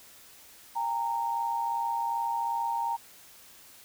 sine tone pair together, 801.4 / 924 Hz, G5 / A#5, +38 / -16 cents, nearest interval major second, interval 246 cents, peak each -34 / -28 dBFS, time 0.75-2.97 s, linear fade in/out 20 ms, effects white hiss -53 dBFS RMS until 3.84 s

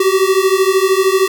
square beating tone pair, 375.4 / 388.4 Hz, F#4 / G4, +25 / -16 cents, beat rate 13 Hz, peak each -14 dBFS, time 0-1.28 s, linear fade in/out 5 ms, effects none

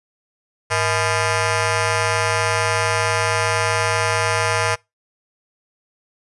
10% pulse ring-modulated tone, 371.6 Hz, F#4, 7 cents sharp, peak -6 dBFS, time 0.7-4.76 s, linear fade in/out 20 ms, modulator 268 Hz, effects noise-tail reverb RT60 0.2 s tail -23 dB re dry + resampled to 24000 Hz

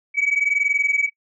sine tone pair together, 2264 / 2285 Hz, C#7 / D7, +36 / -48 cents, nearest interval unison, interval 16 cents, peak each -19 dBFS, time 0.14-1.1 s, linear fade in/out 50 ms, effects noise-tail reverb RT60 0.1 s tail -21 dB re dry + tanh soft clip ceiling -12 dBFS

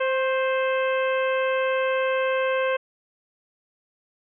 harmonic tone with a mistuned harmonic, 523.3 Hz, C5, in tune, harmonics 1 / 2 / 3 / 4 / 5 / 6, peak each -22 / -29 / -30 / -35 / -33 / -40 dBFS, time 0-2.77 s, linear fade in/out 10 ms, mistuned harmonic 2, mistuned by +27 cents, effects none

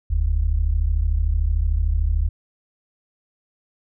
sine tone pair together, 42.62 / 76 Hz, F1 / D#2, -41 / -40 cents, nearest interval minor seventh, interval 1001 cents, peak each -19 / -20 dBFS, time 0.1-2.29 s, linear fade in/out 10 ms, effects none

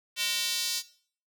square tone with high-pass filter sweep, 206.9 Hz, G#3, 6 cents flat, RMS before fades -30 dBFS, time 0.16-0.83 s, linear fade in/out 50 ms, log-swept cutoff 3000 to 4700 Hz, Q 1.7, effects noise-tail reverb RT60 0.5 s tail -18 dB re dry

